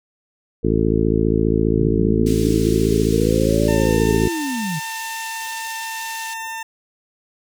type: harmonic tone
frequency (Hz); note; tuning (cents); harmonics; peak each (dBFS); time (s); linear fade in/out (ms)
54.9; A1; -3; 1 / 2 / 3 / 4 / 5 / 6 / 7 / 8; -23 / -23 / -23 / -23 / -23 / -23 / -23 / -23; 0.63-4.29; 20
type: linear two-way sweep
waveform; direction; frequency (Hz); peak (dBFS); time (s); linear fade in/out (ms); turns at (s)
sine; up then down; 123.47 to 587.3 to 143.2; -22; 1.76-4.8; 20; 3.69
type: band-pass noise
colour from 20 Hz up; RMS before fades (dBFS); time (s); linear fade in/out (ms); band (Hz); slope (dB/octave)
white; -35; 2.26-6.34; 5; 2600 to 8400; 12
type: tone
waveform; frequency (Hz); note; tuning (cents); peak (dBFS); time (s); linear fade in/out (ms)
20% pulse; 899; A5; +37; -22; 3.68-6.63; 5
effects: none